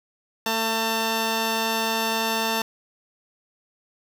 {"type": "tone pair together", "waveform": "10% pulse", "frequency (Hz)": [224.1, 896.4], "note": ["A3", "A5"], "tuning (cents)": [32, 32], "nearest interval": "2 octaves", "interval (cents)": 2400, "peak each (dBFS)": [-17, -18], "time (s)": [0.46, 2.62], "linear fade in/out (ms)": 2, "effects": []}